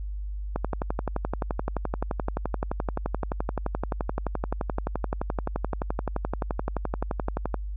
click train, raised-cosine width 1 ms, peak -13 dBFS, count 82, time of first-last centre 0.56-7.543 s, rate 11.6 Hz, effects added 50 Hz sine -30 dBFS peak until 7.76 s

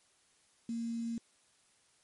sine tone with quantisation, 231.3 Hz, A#3, 13 cents flat, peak -34 dBFS, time 0.69-1.18 s, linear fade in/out 2 ms, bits 9, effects white hiss -69 dBFS RMS until 2.03 s + MP3 48 kbps

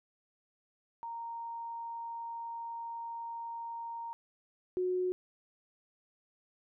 sine tone pair in turn, 928 / 365.5 Hz, A#5 / F#4, -8 / -21 cents, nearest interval octave + major third, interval 1613 cents, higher first, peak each -38 / -29 dBFS, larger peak second, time 1.03-4.13 / 4.77-5.12 s, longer first, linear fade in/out 0 ms, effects none

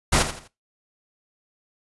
pink noise with echo, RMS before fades -18 dBFS, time 0.12-0.23 s, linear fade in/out 10 ms, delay 83 ms, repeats 3, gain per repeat -10 dB, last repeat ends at 0.479 s, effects noise-tail reverb RT60 0.2 s tail -18 dB re dry + resampled to 24000 Hz

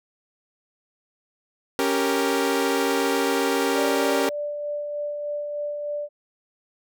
sawtooth chord, G diminished, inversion second, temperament equal, 277.2 / 392 / 466.2 Hz, Db4 / G4 / Bb4, 0 / 0 / 0 cents, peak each -21 dBFS, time 1.79-4.29 s, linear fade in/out 0 ms
sine tone with tremolo, 587.3 Hz, D5, in tune, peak -25 dBFS, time 3.74-6.09 s, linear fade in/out 50 ms, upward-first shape sine, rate 3.3 Hz, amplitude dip 30%
effects none

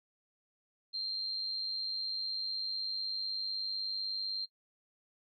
sine tone with amplitude modulation, 4172 Hz, C8, 6 cents flat, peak -31 dBFS, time 0.93-4.46 s, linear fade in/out 20 ms, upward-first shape sine, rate 99.9 Hz, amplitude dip 60%, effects noise-tail reverb RT60 0.1 s tail -20 dB re dry + MP3 48 kbps

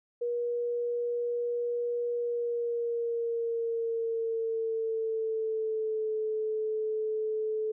sine tone with pitch glide, 478.8 to 434 Hz, A#4 to A4, +46 to -24 cents, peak -28 dBFS, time 0.21-7.72 s, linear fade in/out 10 ms, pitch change -170 cents, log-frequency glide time 2.11-6.13 s, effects none

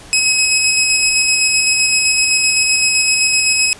15% pulse tone with tremolo, 2553 Hz, D#7, 44 cents sharp, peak -3 dBFS, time 0.13-3.73 s, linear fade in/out 0 ms, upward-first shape square, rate 7.8 Hz, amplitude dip 25%, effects pink hiss -38 dBFS RMS until 3.79 s + resampled to 24000 Hz

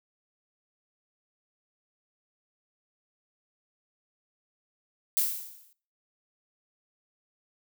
violet noise with exponential decay, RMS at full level -23 dBFS, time 5.17-5.73 s, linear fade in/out 0 ms, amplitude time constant 120 ms, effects noise-tail reverb RT60 0.4 s tail -19 dB re dry

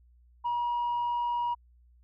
sine tone, 958 Hz, A#5, 47 cents sharp, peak -25 dBFS, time 0.44-1.55 s, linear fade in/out 20 ms, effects tanh soft clip ceiling -25 dBFS + added 60 Hz sine -57 dBFS peak until 2.03 s

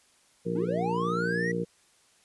harmonic tone, 58.27 Hz, A#1, in tune, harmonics 2 / 3 / 4 / 5 / 6 / 7 / 8, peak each -41 / -31 / -40 / -41 / -37 / -40 / -31 dBFS, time 0.45-1.65 s, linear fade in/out 20 ms
triangle linear sweep, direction up, 261.6 to 1959 Hz, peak -28 dBFS, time 0.55-1.52 s, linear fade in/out 10 ms
effects white hiss -63 dBFS RMS until 2.24 s + resampled to 24000 Hz

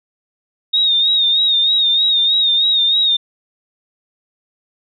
sine tone with vibrato, 3715 Hz, A#7, 7 cents flat, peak -11 dBFS, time 0.73-3.17 s, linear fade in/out 10 ms, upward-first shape sine, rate 3.2 Hz, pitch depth 59 cents each way, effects none

